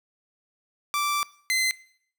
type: tone pair in turn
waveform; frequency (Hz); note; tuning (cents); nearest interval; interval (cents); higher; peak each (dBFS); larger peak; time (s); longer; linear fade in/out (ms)
sawtooth; 1169 / 2058; D6 / C7; -8 / -29; minor seventh; 979; second; -20 / -18; second; 0.94-1.23 / 1.5-1.71; first; 0
effects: noise-tail reverb RT60 0.6 s tail -20 dB re dry